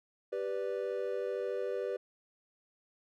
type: chord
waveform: triangle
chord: G major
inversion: none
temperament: equal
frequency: 392 / 493.9 / 587.3 Hz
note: G4 / B4 / D5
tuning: 0 / 0 / 0 cents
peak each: -35 / -34 / -38 dBFS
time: 0.32-1.97 s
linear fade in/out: 10 ms
effects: none